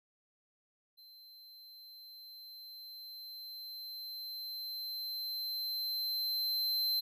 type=tone with level ramp; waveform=square; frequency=4100 Hz; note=C8; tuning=36 cents flat; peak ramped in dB=-55 to -30 dBFS; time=0.97-7.01 s; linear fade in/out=20 ms; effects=none